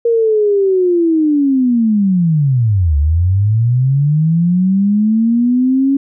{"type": "linear two-way sweep", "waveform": "sine", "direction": "down then up", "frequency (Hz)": [471.1, 70.1, 277.9], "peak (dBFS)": -9, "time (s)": [0.05, 5.97], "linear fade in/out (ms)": 5, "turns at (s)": 2.97, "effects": []}